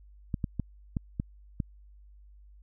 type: clicks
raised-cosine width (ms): 5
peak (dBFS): -17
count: 6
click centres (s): 0.342 / 0.442 / 0.597 / 0.968 / 1.199 / 1.602
effects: added 50 Hz sine -51 dBFS peak until 2.62 s